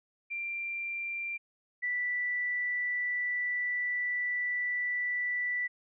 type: tone pair in turn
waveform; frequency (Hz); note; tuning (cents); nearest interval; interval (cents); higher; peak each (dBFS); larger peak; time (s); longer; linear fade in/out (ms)
sine; 2370 / 1969.5; D7 / B6; +15 / -5; minor third; 320; first; -33 / -29; second; 0.3-1.38 / 1.82-5.68; second; 20
effects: none